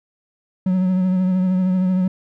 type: tone with vibrato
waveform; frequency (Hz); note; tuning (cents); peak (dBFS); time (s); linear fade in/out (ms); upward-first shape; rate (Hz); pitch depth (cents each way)
triangle; 185; F#3; 0; -13; 0.66-2.08; 5; triangle; 13; 36
effects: none